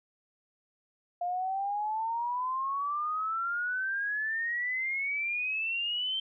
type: exponential sweep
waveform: sine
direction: up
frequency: 698.5 to 3137 Hz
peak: -29 dBFS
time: 1.21-6.2 s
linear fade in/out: 5 ms
effects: none